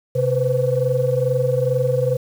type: tone cluster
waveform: sine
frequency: 130.8 / 492.7 / 515 Hz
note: C3 / B4 / C5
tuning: 0 / -4 / -28 cents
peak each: -20 dBFS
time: 0.15-2.17 s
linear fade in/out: 10 ms
effects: tanh soft clip ceiling -7 dBFS + 7-bit